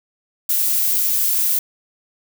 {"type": "noise", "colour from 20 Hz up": "violet", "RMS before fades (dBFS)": -18, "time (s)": [0.49, 1.59], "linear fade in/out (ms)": 5, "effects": []}